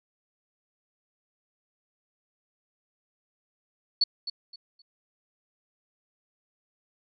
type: tone with echo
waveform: sine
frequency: 4435 Hz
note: C#8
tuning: in tune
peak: -18 dBFS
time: 4.01-4.04 s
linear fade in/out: 5 ms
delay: 260 ms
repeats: 3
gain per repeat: -12 dB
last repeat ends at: 4.82 s
effects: none